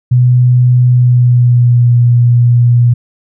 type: tone with pitch glide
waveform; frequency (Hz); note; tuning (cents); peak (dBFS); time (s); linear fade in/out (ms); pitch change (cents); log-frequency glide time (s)
sine; 124.3 to 120.55; B2 to B2; +12 to -41; -4; 0.11-2.94; 10; -53; 0.87-1.92
effects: none